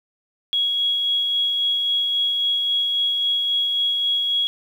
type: tone with tremolo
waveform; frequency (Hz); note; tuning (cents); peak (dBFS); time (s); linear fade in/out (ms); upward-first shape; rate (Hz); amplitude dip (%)
sine; 3322; G#7; 0; -17; 0.53-4.47; 0; sine; 3.7; 25
effects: 8-bit